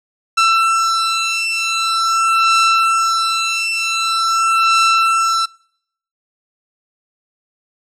sawtooth beating tone pair, 1337 / 1337.45 Hz, E6 / E6, +24 / +25 cents, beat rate 0.45 Hz, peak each -12 dBFS, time 0.37-5.46 s, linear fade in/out 10 ms, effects noise-tail reverb RT60 0.7 s tail -26 dB re dry + low-pass 7000 Hz 12 dB/octave

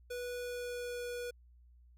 square tone with pitch glide, 490 to 485.5 Hz, B4 to B4, -14 to -30 cents, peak -39 dBFS, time 0.1-1.31 s, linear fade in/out 10 ms, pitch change -16 cents, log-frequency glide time 0.39-1.04 s, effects added 60 Hz sine -58 dBFS peak until 1.97 s

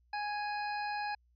harmonic tone, 830.6 Hz, G#5, in tune, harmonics 1 / 2 / 3 / 5 / 6, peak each -35 / -41 / -45 / -49 / -51 dBFS, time 0.13-1.15 s, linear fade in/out 5 ms, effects added 60 Hz sine -66 dBFS peak until 1.35 s

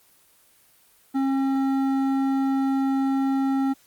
sine tone with hard clipping, 269.9 Hz, C#4, 46 cents flat, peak -22 dBFS, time 1.14-3.74 s, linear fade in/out 20 ms, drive 10 dB, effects white hiss -58 dBFS RMS until 3.86 s + Opus 24 kbps

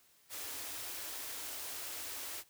white band-stop noise, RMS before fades -43 dBFS, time 0.29-2.44 s, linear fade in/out 50 ms, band 110 to 250 Hz, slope 96 dB/octave, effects white hiss -67 dBFS RMS until 2.49 s + high-pass 60 Hz 12 dB/octave

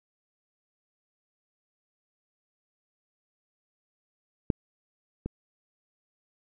clicks, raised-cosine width 3 ms, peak -10 / -19 dBFS, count 2, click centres 4.502 / 5.26 s, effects none

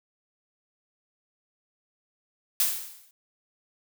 blue noise with exponential decay, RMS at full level -21 dBFS, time 2.6-3.11 s, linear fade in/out 1 ms, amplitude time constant 110 ms, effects none

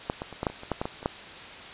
clicks, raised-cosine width 1 ms, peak -12 / -18 / -26 / -15 / -10 / -25 / -27 / -12 / -14 / -16 / -26 / -10 dBFS, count 12, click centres 0.099 / 0.219 / 0.327 / 0.431 / 0.468 / 0.5 / 0.634 / 0.717 / 0.815 / 0.855 / 1.029 / 1.059 s, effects white hiss -42 dBFS RMS until 1.73 s + resampled to 8000 Hz

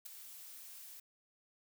blue noise with ADSR envelope, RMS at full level -43 dBFS, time 0.05-1 s, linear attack 13 ms, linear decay 5 ms, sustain -9 dB, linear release 5 ms, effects none

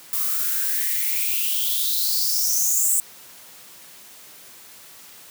violet noise with high-pass filter sweep, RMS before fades -22 dBFS, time 0.13-3 s, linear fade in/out 0 ms, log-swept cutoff 1100 to 8200 Hz, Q 7.8, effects white hiss -45 dBFS RMS until 5.3 s + high-pass 100 Hz 12 dB/octave

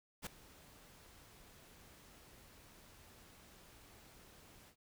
pink noise with ADSR envelope, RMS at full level -41 dBFS, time 0.22-4.76 s, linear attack 45 ms, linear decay 6 ms, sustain -20 dB, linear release 84 ms, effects none

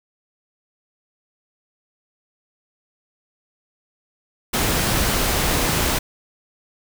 pink noise, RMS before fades -20 dBFS, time 4.53-5.99 s, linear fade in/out 10 ms, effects none

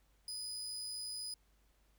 30% pulse tone, 4978 Hz, D#8, in tune, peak -38 dBFS, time 0.28-1.34 s, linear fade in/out 2 ms, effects added 50 Hz sine -69 dBFS peak until 1.98 s + pink hiss -75 dBFS RMS until 1.98 s

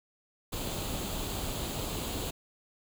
pink noise with comb filter, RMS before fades -35 dBFS, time 0.52-2.31 s, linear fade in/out 10 ms, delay 0.27 ms, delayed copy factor +0.55, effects none

